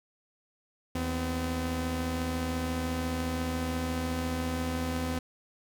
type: tone pair together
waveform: sawtooth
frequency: 80.1 / 254.5 Hz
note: E2 / C4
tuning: -49 / -48 cents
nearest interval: octave + minor sixth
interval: 2001 cents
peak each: -29 / -28 dBFS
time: 0.95-5.19 s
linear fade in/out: 5 ms
effects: none